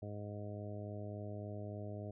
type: harmonic tone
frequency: 103.5 Hz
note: G#2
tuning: 5 cents flat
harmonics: 1 / 2 / 3 / 4 / 5 / 6 / 7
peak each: -44 / -50 / -52 / -52 / -55 / -50 / -59 dBFS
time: 0.02-2.11 s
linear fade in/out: 5 ms
effects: none